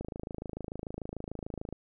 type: click train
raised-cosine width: 2 ms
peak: -24 dBFS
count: 47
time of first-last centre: 0.01-1.726 s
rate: 26.8 Hz
effects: none